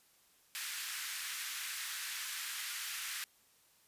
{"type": "high-pass noise", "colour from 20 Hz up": "pink", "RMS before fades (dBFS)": -41, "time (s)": [0.55, 3.24], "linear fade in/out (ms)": 0, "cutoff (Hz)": 1500, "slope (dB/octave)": 24, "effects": ["white hiss -68 dBFS RMS until 3.87 s", "resampled to 32000 Hz"]}